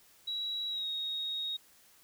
sine tone with pitch glide, 3888 to 3756 Hz, B7 to A#7, -28 to +12 cents, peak -33 dBFS, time 0.27-1.57 s, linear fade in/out 10 ms, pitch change -60 cents, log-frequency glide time 0.69-0.87 s, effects white hiss -62 dBFS RMS until 2.03 s

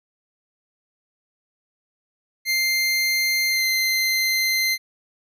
25% pulse tone with pitch glide, 2100 to 2075 Hz, C7 to C7, +6 to -15 cents, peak -15 dBFS, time 2.45-4.78 s, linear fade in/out 50 ms, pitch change -21 cents, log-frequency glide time 3.48-3.64 s, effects none

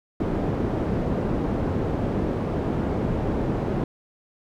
white low-pass noise, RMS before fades -25 dBFS, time 0.2-3.84 s, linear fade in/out 2 ms, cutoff 370 Hz, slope 12 dB/octave, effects none

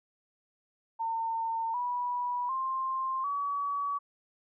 sine tone with pitch steps, 907 / 977.7 / 1054 / 1136.2 Hz, A#5 / B5 / C6 / C#6, -48 / -18 / +12 / +42 cents, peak -29 dBFS, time 0.99-3.99 s, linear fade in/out 20 ms, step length 750 ms, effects none

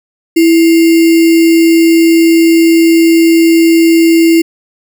sine tone with sample-and-hold, 330.2 Hz, E4, 3 cents sharp, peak -3 dBFS, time 0.36-4.42 s, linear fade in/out 10 ms, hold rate 2450 Hz, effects none

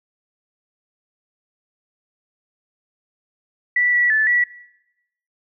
sine tone with pitch steps, 1962 / 1946 / 1745 / 1945 Hz, B6 / B6 / A6 / B6, -12 / -26 / -15 / -27 cents, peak -14 dBFS, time 3.76-4.44 s, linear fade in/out 5 ms, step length 170 ms, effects noise-tail reverb RT60 0.9 s tail -20 dB re dry

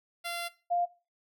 10% pulse / sine tone pair in turn, 689 / 700.2 Hz, F5 / F5, -24 / +4 cents, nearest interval unison, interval 28 cents, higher second, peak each -25 dBFS, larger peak neither, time 0.24-0.49 / 0.7-0.86 s, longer first, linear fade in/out 20 ms, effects noise-tail reverb RT60 0.3 s tail -17 dB re dry

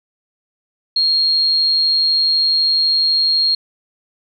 sine tone, 4252 Hz, C8, 27 cents sharp, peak -12 dBFS, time 0.96-3.55 s, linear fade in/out 5 ms, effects none

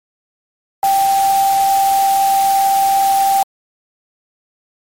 sine tone in noise, 784 Hz, G5, in tune, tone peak -10 dBFS, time 0.83-3.43 s, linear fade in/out 2 ms, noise white, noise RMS -25 dBFS, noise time 0.83-3.43 s, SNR +12 dB, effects MP3 64 kbps

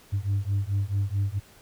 sine beating tone pair, 97.3 / 101.9 Hz, G2 / G#2, -12 / -32 cents, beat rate 4.6 Hz, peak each -25 dBFS, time 0.12-1.4 s, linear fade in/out 20 ms, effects tanh soft clip ceiling -20 dBFS + pink hiss -54 dBFS RMS until 1.61 s

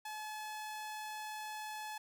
sawtooth tone, 857 Hz, A5, 46 cents flat, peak -38 dBFS, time 0.05-1.98 s, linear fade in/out 5 ms, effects none

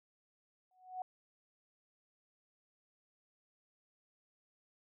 sine tone with exponential growth, 740 Hz, F#5, in tune, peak -35 dBFS, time 0.71-1.02 s, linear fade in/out 2 ms, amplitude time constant 67 ms, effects none

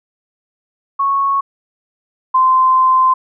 sine tone pair in turn, 1104 / 1037.3 Hz, C#6 / C6, -7 / -15 cents, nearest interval minor second, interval 108 cents, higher first, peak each -12 / -8 dBFS, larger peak second, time 0.99-1.41 / 2.34-3.14 s, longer second, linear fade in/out 10 ms, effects none

